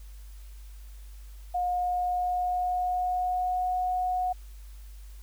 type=tone with pitch glide; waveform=sine; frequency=717 to 730.8 Hz; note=F5 to F#5; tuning=+45 to -22 cents; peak=-25 dBFS; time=1.54-4.33 s; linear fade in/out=10 ms; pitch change=+33 cents; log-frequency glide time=1.66-3.71 s; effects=added 50 Hz sine -42 dBFS peak until 5.22 s + white hiss -59 dBFS RMS until 5.22 s